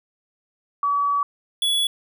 sine / square tone pair in turn, 1141 / 3392 Hz, C#6 / G#7, +50 / +36 cents, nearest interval octave + perfect fifth, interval 1886 cents, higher second, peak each -18 / -19 dBFS, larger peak first, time 0.83-1.23 / 1.62-1.87 s, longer first, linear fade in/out 2 ms, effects none

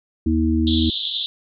harmonic tone, 79.8 Hz, D#2, 44 cents sharp, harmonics 1 / 3 / 4, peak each -20 / -20 / -20 dBFS, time 0.26-0.9 s, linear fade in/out 5 ms
pink band-pass noise, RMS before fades -26 dBFS, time 0.67-1.26 s, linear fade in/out 0 ms, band 3200 to 3900 Hz, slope 96 dB/octave
effects none

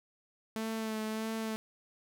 sawtooth tone with vibrato, 220 Hz, A3, in tune, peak -30 dBFS, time 0.56-1.56 s, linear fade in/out 0 ms, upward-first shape sine, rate 1.6 Hz, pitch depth 23 cents each way, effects none

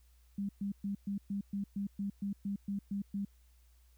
sine tone bursts, 199.8 Hz, G3, 33 cents sharp, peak -33 dBFS, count 13, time 0.38-3.25 s, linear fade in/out 5 ms, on 110 ms, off 120 ms, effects added 60 Hz sine -61 dBFS peak until 3.97 s + white hiss -73 dBFS RMS until 3.97 s

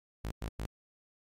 sawtooth tone bursts, 54.2 Hz, A1, 25 cents flat, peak -31 dBFS, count 3, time 0.24-0.663 s, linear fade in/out 10 ms, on 75 ms, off 99 ms, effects MP3 64 kbps

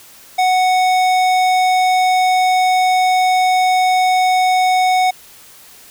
sine tone with tanh clipping, 740 Hz, F#5, in tune, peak -13 dBFS, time 0.38-5.11 s, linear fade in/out 10 ms, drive 18 dB, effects white hiss -42 dBFS RMS until 5.9 s

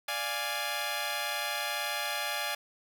10% pulse chord, D diminished, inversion none, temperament equal, 587.3 / 698.5 / 830.6 Hz, D5 / F5 / Ab5, 0 / 0 / 0 cents, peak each -28 / -29 / -26 dBFS, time 0.08-2.55 s, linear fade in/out 5 ms, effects none

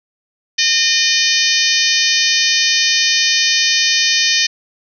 harmonic tone with a mistuned harmonic, 610 Hz, D#5, 34 cents flat, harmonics 3 / 4 / 5 / 6 / 7 / 8 / 9 / 10, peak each -20 / -20 / -20 / -20 / -20 / -20 / -20 / -20 dBFS, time 0.58-4.47 s, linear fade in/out 10 ms, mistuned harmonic 7, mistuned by +18 cents, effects none

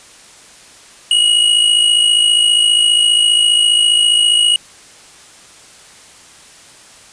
square tone with amplitude modulation, 2898 Hz, F#7, 37 cents flat, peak -7 dBFS, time 1.11-4.56 s, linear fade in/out 2 ms, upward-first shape sine, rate 54.9 Hz, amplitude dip 55%, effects white hiss -41 dBFS RMS until 7.12 s + resampled to 22050 Hz

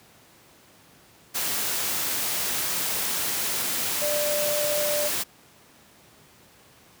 sine tone in noise, 592 Hz, D5, 14 cents sharp, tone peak -25 dBFS, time 4.01-5.09 s, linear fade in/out 20 ms, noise white, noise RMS -27 dBFS, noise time 1.34-5.24 s, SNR -1 dB, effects pink hiss -54 dBFS RMS until 7 s + high-pass 100 Hz 12 dB/octave

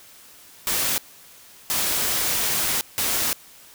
white noise bursts at uneven times, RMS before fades -23 dBFS, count 3, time 0.67-0.98 / 1.7-2.81 / 2.98-3.33 s, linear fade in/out 0 ms, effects white hiss -48 dBFS RMS until 3.74 s

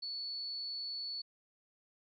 sine tone, 4435 Hz, C#8, in tune, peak -38 dBFS, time 0.02-1.22 s, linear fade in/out 10 ms, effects none

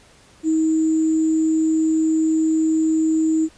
sine tone with sample-and-hold, 317.4 Hz, D#4, 35 cents sharp, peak -15 dBFS, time 0.43-3.49 s, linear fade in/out 50 ms, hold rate 7350 Hz, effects pink hiss -51 dBFS RMS until 3.57 s + resampled to 22050 Hz

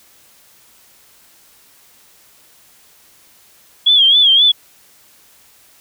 sine tone with vibrato, 3322 Hz, G#7, in tune, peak -7 dBFS, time 3.86-4.52 s, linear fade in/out 10 ms, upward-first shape sine, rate 3.8 Hz, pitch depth 100 cents each way, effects white hiss -49 dBFS RMS until 5.8 s

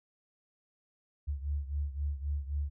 sine beating tone pair, 71 / 74.8 Hz, C#2 / D2, +42 / +32 cents, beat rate 3.8 Hz, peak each -33 / -37 dBFS, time 1.27-2.7 s, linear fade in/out 20 ms, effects none

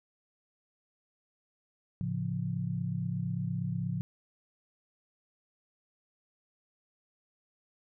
sine chord, A augmented, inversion none, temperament equal, 110 / 138.59 / 174.61 Hz, A2 / C#3 / E#3, 0 / 0 / 0 cents, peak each -36 / -35 / -34 dBFS, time 2.01-4.01 s, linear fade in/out 0 ms, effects none

